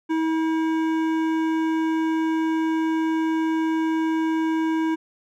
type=tone with hard clipping; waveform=sine; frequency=321.1 Hz; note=E4; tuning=45 cents flat; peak=-22 dBFS; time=0.09-4.96 s; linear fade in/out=20 ms; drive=13 dB; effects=none